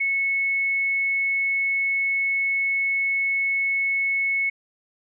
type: tone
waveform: sine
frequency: 2200 Hz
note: C#7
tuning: 14 cents flat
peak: -20 dBFS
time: 0-4.5 s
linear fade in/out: 10 ms
effects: none